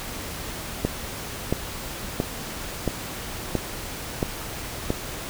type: click train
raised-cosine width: 2 ms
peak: -8 dBFS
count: 7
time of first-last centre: 0.85-4.904 s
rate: 1.48 Hz
effects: pink hiss -34 dBFS RMS until 5.29 s